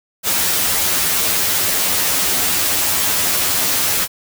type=noise with comb filter; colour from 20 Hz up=white; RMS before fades=-17 dBFS; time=0.23-4.08 s; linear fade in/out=50 ms; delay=11 ms; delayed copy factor=+0.85; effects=none